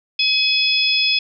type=harmonic tone; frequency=847 Hz; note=G#5; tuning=34 cents sharp; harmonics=3 / 4 / 5 / 6; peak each=-19 / -19 / -30 / -19 dBFS; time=0.19-1.19 s; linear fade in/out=5 ms; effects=none